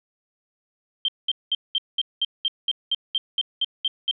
sine tone bursts, 3156 Hz, G7, 11 cents sharp, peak -19 dBFS, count 14, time 1.05-4.112 s, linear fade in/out 2 ms, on 33 ms, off 200 ms, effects none

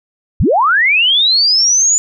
sine linear sweep, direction up, 34.65 to 7040 Hz, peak -8 dBFS, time 0.4-1.98 s, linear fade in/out 0 ms, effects none

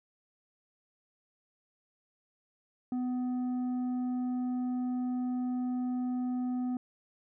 sine tone with tanh clipping, 250 Hz, B3, 21 cents sharp, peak -31 dBFS, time 2.92-6.77 s, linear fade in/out 2 ms, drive 6 dB, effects none

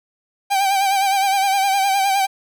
45% pulse tone with vibrato, 784 Hz, G5, in tune, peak -15 dBFS, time 0.5-2.27 s, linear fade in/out 20 ms, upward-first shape sine, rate 9.7 Hz, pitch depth 49 cents each way, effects none

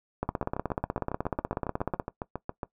two click trains, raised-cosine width 1 ms, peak -18 / -14 dBFS, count 18 / 30, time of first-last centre 0.29-2.632 / 0.23-1.998 s, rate 7.26 / 16.4 Hz, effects noise-tail reverb RT60 0.1 s tail -19 dB re dry

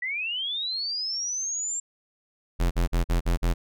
sine linear sweep, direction up, 1926 to 7450 Hz, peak -27 dBFS, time 0.02-1.8 s, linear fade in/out 5 ms
square tone bursts, 43.11 Hz, F1, 22 cents flat, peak -21 dBFS, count 6, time 2.59-3.54 s, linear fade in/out 20 ms, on 120 ms, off 46 ms
effects none

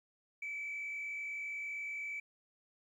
sine tone with frequency modulation, 2302 Hz, D7, 35 cents flat, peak -37 dBFS, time 0.42-2.2 s, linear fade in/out 5 ms, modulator 48.5 Hz, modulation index 0.78, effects tanh soft clip ceiling -35 dBFS + 12-bit

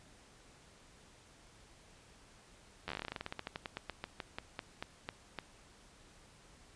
slowing click train, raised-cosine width 0.3 ms, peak -23 dBFS, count 29, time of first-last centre 2.88-5.387 s, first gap 11 ms, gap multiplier 1.13, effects pink hiss -61 dBFS RMS until 6.75 s + resampled to 22050 Hz

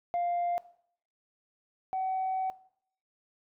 sine tone pair in turn, 698.5 / 756 Hz, F5 / F#5, 0 / +37 cents, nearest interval minor second, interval 137 cents, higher second, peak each -25 / -28 dBFS, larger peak first, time 0.14-0.58 / 1.93-2.5 s, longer second, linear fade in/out 0 ms, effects noise-tail reverb RT60 0.6 s tail -19 dB re dry + tanh soft clip ceiling -25 dBFS

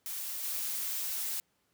blue noise with level steps, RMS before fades -38 / -35 dBFS, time 0.06-1.4 s, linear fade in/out 0 ms, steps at 0.43 s, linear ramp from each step 10 ms, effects pink hiss -74 dBFS RMS until 1.73 s + high-pass 100 Hz 12 dB/octave

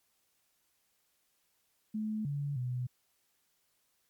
sine tone with pitch steps, 215.7 / 142.9 / 124.9 Hz, A3 / D3 / B2, -34 / -47 / +20 cents, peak -32 dBFS, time 1.94-2.87 s, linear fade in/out 10 ms, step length 310 ms, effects white hiss -75 dBFS RMS until 4.09 s + MP3 96 kbps

